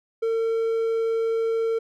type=tone; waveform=triangle; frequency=453.1 Hz; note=A#4; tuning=49 cents flat; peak=-19 dBFS; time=0.22-1.79 s; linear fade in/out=10 ms; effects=none